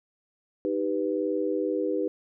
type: chord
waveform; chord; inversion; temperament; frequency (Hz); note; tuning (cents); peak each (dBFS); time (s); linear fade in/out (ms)
sine; Eb augmented; none; equal; 311.1 / 392 / 493.9; Eb4 / G4 / B4; 0 / 0 / 0; -29; 0.65-2.08; 0
effects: none